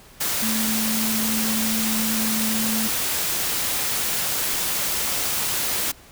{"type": "tone in noise", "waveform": "sine", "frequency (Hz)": 220, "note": "A3", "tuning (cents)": 0, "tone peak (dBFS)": -24, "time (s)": [0.42, 2.88], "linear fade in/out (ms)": 10, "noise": "white", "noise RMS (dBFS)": -24, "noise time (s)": [0.2, 5.92], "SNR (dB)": -3, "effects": ["pink hiss -48 dBFS RMS until 6.11 s"]}